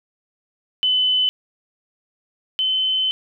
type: tone pair in turn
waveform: sine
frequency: 3020 / 3055 Hz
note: F#7 / G7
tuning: +35 / -45 cents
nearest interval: unison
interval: 20 cents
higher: second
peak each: -15 / -17 dBFS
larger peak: first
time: 0.83-1.29 / 2.59-3.11 s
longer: second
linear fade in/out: 0 ms
effects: none